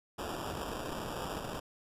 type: noise with sample-and-hold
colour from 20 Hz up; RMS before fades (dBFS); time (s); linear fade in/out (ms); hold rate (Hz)
blue; -39; 0.18-1.6; 10; 2100
effects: resampled to 32000 Hz

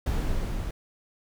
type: noise with level ramp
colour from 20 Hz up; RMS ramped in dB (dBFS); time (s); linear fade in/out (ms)
brown; -25 to -31; 0.06-0.71; 5
effects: none

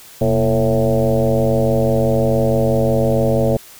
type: tone with frequency modulation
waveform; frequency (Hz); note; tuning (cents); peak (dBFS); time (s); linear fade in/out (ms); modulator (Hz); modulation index
sine; 340.4; F4; -44; -12; 0.21-3.57; 5; 106; 2.9
effects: white hiss -41 dBFS RMS until 3.79 s

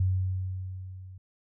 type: tone with level ramp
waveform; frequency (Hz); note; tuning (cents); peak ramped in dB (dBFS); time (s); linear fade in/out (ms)
sine; 93.3; F#2; +15; -21 to -43; 0-1.18; 5
effects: none

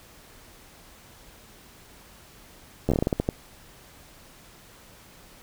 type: slowing click train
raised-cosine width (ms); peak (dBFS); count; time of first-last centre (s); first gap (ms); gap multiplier
2; -9; 11; 2.89-3.289; 12; 1.25
effects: pink hiss -51 dBFS RMS until 5.42 s

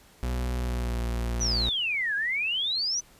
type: tone with pitch glide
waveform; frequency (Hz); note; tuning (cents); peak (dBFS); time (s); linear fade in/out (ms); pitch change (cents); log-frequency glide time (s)
40% pulse; 61.6 to 58.72; B1 to A#1; -4 to +13; -26; 0.23-1.69; 0; -83; 0.55-1.03
type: exponential two-way sweep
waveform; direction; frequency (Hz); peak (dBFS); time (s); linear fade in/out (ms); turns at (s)
sine; down then up; 6130 to 1600 to 6130; -25; 1.4-3.01; 20; 2.15
effects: pink hiss -56 dBFS RMS until 3.19 s + resampled to 32000 Hz

